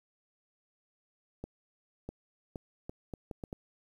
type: accelerating click train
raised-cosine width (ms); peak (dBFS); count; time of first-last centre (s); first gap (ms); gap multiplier
2; -26; 8; 1.44-3.529; 650; 0.72
effects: 10-bit